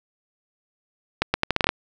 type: accelerating click train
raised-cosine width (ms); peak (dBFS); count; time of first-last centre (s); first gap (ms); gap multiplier
0.3; -3; 9; 1.22-1.691; 120; 0.78
effects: none